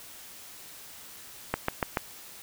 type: click train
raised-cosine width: 0.5 ms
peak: -10 dBFS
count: 4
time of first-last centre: 1.54-1.972 s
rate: 6.95 Hz
effects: white hiss -47 dBFS RMS until 2.42 s